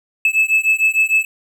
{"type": "beating tone pair", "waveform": "triangle", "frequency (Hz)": [2606, 2612.6], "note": ["E7", "E7"], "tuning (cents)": [-20, -16], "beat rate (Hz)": 6.6, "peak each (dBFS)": -14, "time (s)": [0.25, 1.25], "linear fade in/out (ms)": 2, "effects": []}